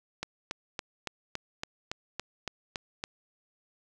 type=click train; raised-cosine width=0.2 ms; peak=-16 dBFS; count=11; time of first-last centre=0.23-3.039 s; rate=3.56 Hz; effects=none